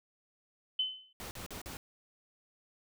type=tone with exponential decay; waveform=sine; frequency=3042 Hz; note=F#7; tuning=47 cents sharp; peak=-26 dBFS; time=0.79-1.13 s; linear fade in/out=5 ms; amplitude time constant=72 ms
type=noise bursts; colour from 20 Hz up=pink; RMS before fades=-44 dBFS; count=4; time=1.2-1.769 s; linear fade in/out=0 ms; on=110 ms; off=43 ms
effects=none